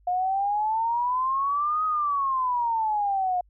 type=exponential two-way sweep; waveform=sine; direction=up then down; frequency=711 to 1265 to 711 Hz; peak=-22 dBFS; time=0.07-3.41 s; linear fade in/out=5 ms; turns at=1.85 s; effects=added 50 Hz sine -56 dBFS peak until 3.49 s